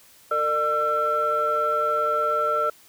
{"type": "tone cluster", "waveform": "sine", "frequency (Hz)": [454.3, 601, 1344], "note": ["A#4", "D5", "E6"], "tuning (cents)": [-45, 40, 33], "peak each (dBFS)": [-28, -25, -21], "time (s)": [0.31, 2.7], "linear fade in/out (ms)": 5, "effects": ["tanh soft clip ceiling -13 dBFS", "white hiss -53 dBFS RMS until 2.88 s"]}